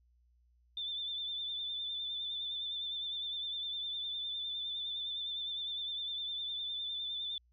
sine tone with vibrato, 3542 Hz, A7, 11 cents sharp, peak -36 dBFS, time 0.77-7.38 s, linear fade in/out 2 ms, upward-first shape sine, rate 9.8 Hz, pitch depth 37 cents each way, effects added 60 Hz sine -66 dBFS peak until 7.52 s

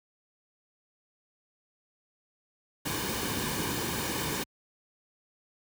pink noise with comb filter, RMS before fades -32 dBFS, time 2.85-4.44 s, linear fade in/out 10 ms, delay 1.5 ms, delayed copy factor -0.55, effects high-pass 60 Hz 12 dB/octave

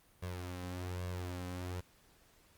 sawtooth tone with flanger, 89.9 Hz, F#2, 49 cents flat, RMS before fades -41 dBFS, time 0.22-1.81 s, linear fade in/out 10 ms, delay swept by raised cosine 1.8 to 3.9 ms, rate 1.2 Hz, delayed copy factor +0.6, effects pink hiss -66 dBFS RMS until 2.57 s + Opus 32 kbps

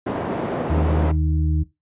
white band-pass noise, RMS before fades -25 dBFS, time 0.06-1.12 s, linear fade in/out 10 ms, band 130 to 560 Hz, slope 12 dB/octave
harmonic tone, 77.78 Hz, D#2, in tune, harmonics 1 / 2 / 4, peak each -18 / -24 / -30 dBFS, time 0.69-1.64 s, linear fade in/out 20 ms
effects noise-tail reverb RT60 0.2 s tail -17 dB re dry + resampled to 8000 Hz

